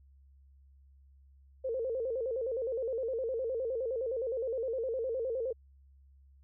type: tone with vibrato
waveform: sine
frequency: 488.6 Hz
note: B4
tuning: 19 cents flat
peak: -31 dBFS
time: 1.64-5.53 s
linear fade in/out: 10 ms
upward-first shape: square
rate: 9.7 Hz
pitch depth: 120 cents each way
effects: added 68 Hz sine -57 dBFS peak until 6.43 s